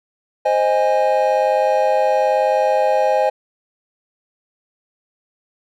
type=chord; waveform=triangle; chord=Ab major; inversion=first; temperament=equal with one note detuned; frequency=523.3 / 622.3 / 822 Hz; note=C5 / Eb5 / Ab5; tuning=0 / 0 / -18 cents; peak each=-16 dBFS; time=0.45-3.3 s; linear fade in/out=10 ms; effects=none